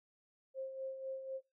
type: tone with tremolo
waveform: sine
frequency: 531 Hz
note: C5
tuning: 25 cents sharp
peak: -38 dBFS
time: 0.54-1.41 s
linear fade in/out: 50 ms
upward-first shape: sine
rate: 4 Hz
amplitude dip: 55%
effects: noise-tail reverb RT60 0.2 s tail -18 dB re dry